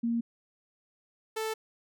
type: tone pair in turn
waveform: sine / sawtooth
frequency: 233.1 / 440 Hz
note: A#3 / A4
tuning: 0 / 0 cents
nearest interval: major seventh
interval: 1100 cents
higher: second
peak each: -26 / -27 dBFS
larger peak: first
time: 0.03-0.21 / 1.36-1.54 s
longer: neither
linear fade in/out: 10 ms
effects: none